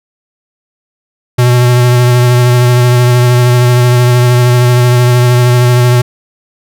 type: tone with vibrato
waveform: square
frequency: 123 Hz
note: B2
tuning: 7 cents flat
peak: -5 dBFS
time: 1.38-6.02 s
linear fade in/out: 10 ms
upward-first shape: triangle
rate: 13 Hz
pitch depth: 23 cents each way
effects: none